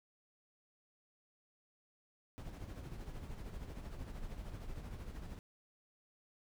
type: noise with tremolo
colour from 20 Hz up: brown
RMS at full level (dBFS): -44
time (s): 2.38-5.39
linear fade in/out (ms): 0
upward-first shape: sine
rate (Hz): 13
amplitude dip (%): 50
effects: none